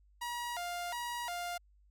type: tone with vibrato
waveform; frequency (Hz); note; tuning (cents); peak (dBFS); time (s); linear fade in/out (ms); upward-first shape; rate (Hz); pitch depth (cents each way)
sawtooth; 820; G#5; -22; -33; 0.21-1.58; 10; square; 1.4; 270
effects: added 50 Hz sine -62 dBFS peak until 1.9 s